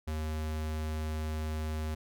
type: tone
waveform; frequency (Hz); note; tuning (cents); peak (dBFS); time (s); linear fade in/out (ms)
square; 77.78; D#2; 0; -33; 0.07-1.95; 10
effects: none